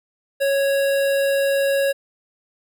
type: tone with notch filter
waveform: square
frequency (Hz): 553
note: C#5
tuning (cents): -4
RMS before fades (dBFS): -19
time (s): 0.4-1.93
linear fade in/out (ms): 20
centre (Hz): 6100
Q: 1.7
effects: none